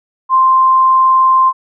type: tone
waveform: sine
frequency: 1046.5 Hz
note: C6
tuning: in tune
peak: -6 dBFS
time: 0.29-1.53 s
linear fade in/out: 50 ms
effects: none